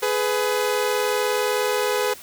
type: tone pair together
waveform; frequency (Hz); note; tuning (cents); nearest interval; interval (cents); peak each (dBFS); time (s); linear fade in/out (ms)
sawtooth; 419.9 / 499.3; G#4 / B4; +19 / +19; minor third; 300; -19; 0.02-2.14; 10
effects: white hiss -42 dBFS RMS until 2.22 s